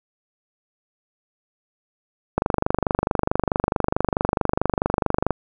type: click train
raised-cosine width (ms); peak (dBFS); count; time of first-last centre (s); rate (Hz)
1; -4; 73; 2.38-5.307; 24.6
effects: none